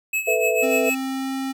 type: tone with tremolo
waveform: square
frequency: 2584 Hz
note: E7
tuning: 35 cents flat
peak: -20 dBFS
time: 0.13-0.95 s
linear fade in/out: 5 ms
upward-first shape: sine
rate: 6.8 Hz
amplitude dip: 75%
type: chord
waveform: sine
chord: A suspended second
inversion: none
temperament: just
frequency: 440 / 495 / 660 Hz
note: A4 / B4 / E5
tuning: 0 / +4 / +2 cents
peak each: -23 dBFS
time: 0.27-0.9 s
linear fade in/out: 10 ms
type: tone with pitch glide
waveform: square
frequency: 264.2 to 267.1 Hz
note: C4 to C4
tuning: +17 to +36 cents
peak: -25 dBFS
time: 0.62-1.53 s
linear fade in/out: 20 ms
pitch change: +19 cents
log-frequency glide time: 0.88-1.32 s
effects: none